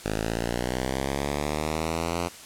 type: linear sweep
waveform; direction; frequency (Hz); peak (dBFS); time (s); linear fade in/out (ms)
5% pulse; up; 51.9 to 87.31; -15; 0.04-2.29; 20
effects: white hiss -44 dBFS RMS until 2.45 s + low-pass 10000 Hz 12 dB/octave